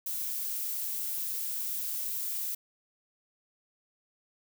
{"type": "noise", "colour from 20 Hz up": "violet", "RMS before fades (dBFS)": -34, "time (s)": [0.06, 2.55], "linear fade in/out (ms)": 5, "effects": []}